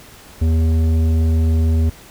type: tone with tanh clipping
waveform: triangle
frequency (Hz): 80.6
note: E2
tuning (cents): -38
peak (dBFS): -14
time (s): 0.41-1.9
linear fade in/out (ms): 10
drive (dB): 15
effects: pink hiss -42 dBFS RMS until 2.1 s